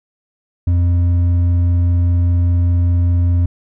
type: tone with hard clipping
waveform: sine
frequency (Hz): 87.5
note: F2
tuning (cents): +4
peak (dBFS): -12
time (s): 0.67-3.46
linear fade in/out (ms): 5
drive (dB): 4
effects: none